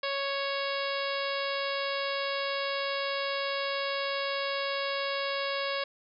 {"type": "harmonic tone", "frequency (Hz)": 554.4, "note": "C#5", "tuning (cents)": 0, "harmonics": [1, 2, 3, 4, 5, 6, 7, 8, 9], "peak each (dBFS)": [-33, -36, -38, -39, -40, -41, -41, -42, -43], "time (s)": [0.03, 5.84], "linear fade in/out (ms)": 5, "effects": []}